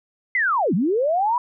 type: linear two-way sweep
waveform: sine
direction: down then up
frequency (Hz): 2093 to 155.56 to 999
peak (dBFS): -17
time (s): 0.35-1.38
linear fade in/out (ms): 2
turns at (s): 0.74
effects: none